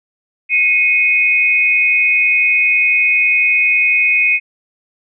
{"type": "tone pair together", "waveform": "sine", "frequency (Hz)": [2174, 2504], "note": ["C#7", "D#7"], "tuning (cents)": [-34, 10], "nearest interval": "major second", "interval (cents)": 244, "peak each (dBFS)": [-15, -11], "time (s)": [0.49, 4.4], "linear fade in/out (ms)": 50, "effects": []}